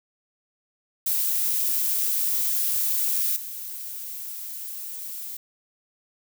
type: noise with level steps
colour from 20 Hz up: violet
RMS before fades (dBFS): -24 / -35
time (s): 1.06-5.37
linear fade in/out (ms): 5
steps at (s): 3.36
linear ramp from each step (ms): 5
effects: none